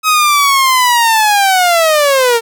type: linear sweep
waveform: sawtooth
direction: down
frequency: 1275 to 450.6 Hz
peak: -4 dBFS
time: 0.03-2.41 s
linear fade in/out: 50 ms
effects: none